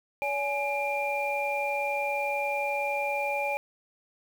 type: tone cluster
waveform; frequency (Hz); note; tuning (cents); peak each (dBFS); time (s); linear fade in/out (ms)
sine; 568 / 837 / 2386; C#5 / G#5 / D7; +42 / +13 / +27; -31; 0.22-3.57; 0
effects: 8-bit